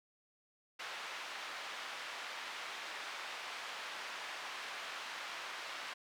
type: band-pass noise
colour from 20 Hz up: pink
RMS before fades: -45 dBFS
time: 0.79-5.94 s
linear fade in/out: 10 ms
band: 1000 to 3700 Hz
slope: 12 dB/octave
effects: none